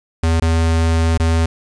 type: tone with dropouts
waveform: square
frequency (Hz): 82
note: E2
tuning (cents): -9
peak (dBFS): -13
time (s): 0.23-1.46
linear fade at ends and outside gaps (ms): 5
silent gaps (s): 0.4-0.42 / 1.176-1.198
effects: resampled to 22050 Hz + 7-bit